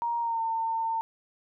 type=tone with pitch glide; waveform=sine; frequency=939 to 904.4 Hz; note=A#5 to A5; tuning=+12 to +47 cents; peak=-26 dBFS; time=0.02-1.01 s; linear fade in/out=0 ms; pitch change=-65 cents; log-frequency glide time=0.2-0.41 s; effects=none